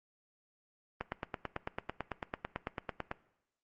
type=click train; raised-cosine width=0.5 ms; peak=-20 dBFS; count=20; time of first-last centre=1.01-3.114 s; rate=9.03 Hz; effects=noise-tail reverb RT60 0.8 s tail -19 dB re dry + Opus 24 kbps